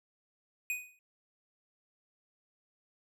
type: tone with exponential decay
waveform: square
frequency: 2489 Hz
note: D#7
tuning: in tune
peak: -30 dBFS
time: 0.7-0.99 s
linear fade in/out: 1 ms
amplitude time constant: 63 ms
effects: none